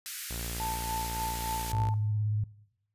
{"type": "high-pass noise", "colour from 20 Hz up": "white", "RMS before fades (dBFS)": -38, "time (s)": [0.06, 1.72], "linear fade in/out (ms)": 0, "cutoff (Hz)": 1400, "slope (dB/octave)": 48}
{"type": "tone", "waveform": "sawtooth", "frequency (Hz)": 58.27, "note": "A#1", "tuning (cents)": 0, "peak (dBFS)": -32, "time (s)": [0.3, 1.9], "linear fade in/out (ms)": 10}
{"type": "tone with tremolo", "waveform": "sine", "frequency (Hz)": 884, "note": "A5", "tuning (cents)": 8, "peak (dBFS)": -31, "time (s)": [0.6, 1.94], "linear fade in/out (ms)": 0, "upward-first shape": "sine", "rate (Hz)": 3.5, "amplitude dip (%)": 60}
{"type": "tone with vibrato", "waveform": "sine", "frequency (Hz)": 105.9, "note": "G#2", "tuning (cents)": 34, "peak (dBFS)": -26, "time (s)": [1.73, 2.44], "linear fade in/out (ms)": 5, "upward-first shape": "square", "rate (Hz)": 17, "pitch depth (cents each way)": 21}
{"effects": ["noise-tail reverb RT60 0.8 s tail -20 dB re dry", "resampled to 32000 Hz"]}